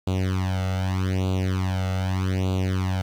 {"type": "tone with flanger", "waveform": "sawtooth", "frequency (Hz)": 93.7, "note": "F#2", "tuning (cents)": 22, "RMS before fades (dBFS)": -24, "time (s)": [0.07, 3.02], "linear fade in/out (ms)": 5, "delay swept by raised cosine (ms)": [0.27, 1.47], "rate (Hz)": 0.82, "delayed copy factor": 1, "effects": ["low-pass 6000 Hz 12 dB/octave", "8-bit"]}